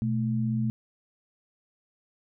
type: tone pair together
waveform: sine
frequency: 122.8 / 218.8 Hz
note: B2 / A3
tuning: -9 / -9 cents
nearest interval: minor seventh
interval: 1000 cents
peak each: -27 / -27 dBFS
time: 0.02-0.7 s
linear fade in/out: 0 ms
effects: none